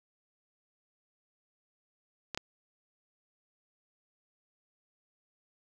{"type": "clicks", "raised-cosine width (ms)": 0.2, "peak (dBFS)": [-18, -16], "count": 2, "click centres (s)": [2.347, 2.375], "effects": []}